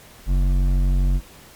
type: tone with hard clipping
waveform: sine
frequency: 46.25 Hz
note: F#1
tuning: in tune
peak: -17 dBFS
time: 0.26-1.21 s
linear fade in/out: 50 ms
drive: 10 dB
effects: pink hiss -46 dBFS RMS until 1.55 s + MP3 96 kbps